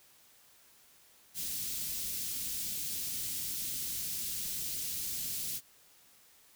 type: band-stop noise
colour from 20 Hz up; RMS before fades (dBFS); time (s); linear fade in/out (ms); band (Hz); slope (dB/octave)
white; -37; 1.34-5.61; 50; 230 to 3700; 12
effects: white hiss -62 dBFS RMS until 6.55 s